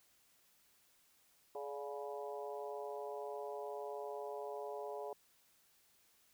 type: harmonic tone with a mistuned harmonic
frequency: 140.7 Hz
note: C#3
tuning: 26 cents sharp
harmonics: 3 / 4 / 5 / 6 / 7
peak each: -45 / -47 / -49 / -51 / -52 dBFS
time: 1.55-5.13 s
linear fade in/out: 2 ms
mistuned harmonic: 4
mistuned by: +58 cents
effects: white hiss -71 dBFS RMS until 6.33 s